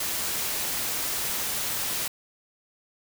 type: noise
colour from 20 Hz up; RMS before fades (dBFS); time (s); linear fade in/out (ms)
white; -29; 0-2.08; 5
effects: none